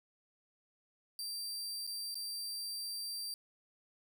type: tone with dropouts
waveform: sawtooth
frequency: 4699 Hz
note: D8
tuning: in tune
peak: -36 dBFS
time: 1.19-3.34 s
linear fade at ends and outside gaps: 1 ms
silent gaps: 1.867-1.874 / 2.144-2.154 s
effects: none